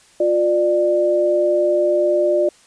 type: tone pair together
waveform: sine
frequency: 353.8 / 595 Hz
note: F4 / D5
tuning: +23 / +22 cents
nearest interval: major sixth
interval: 899 cents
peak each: -18 / -15 dBFS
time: 0.2-2.49 s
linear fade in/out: 5 ms
effects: white hiss -51 dBFS RMS until 2.66 s + resampled to 22050 Hz